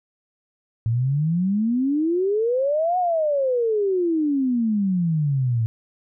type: exponential two-way sweep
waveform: sine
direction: up then down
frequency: 110 to 740 to 110 Hz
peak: -18 dBFS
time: 0.86-5.66 s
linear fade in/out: 0 ms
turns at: 2.98 s
effects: none